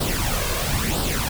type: noise with flanger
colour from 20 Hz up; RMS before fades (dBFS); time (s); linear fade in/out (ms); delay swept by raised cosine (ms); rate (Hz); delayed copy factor
pink; -23; 0-1.29; 10; 0.22 to 1.92; 1; +0.6
effects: none